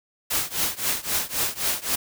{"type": "noise with tremolo", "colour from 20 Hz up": "white", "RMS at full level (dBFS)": -22, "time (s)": [0.3, 1.96], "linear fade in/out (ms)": 10, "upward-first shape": "triangle", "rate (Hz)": 3.8, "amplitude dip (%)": 95, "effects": []}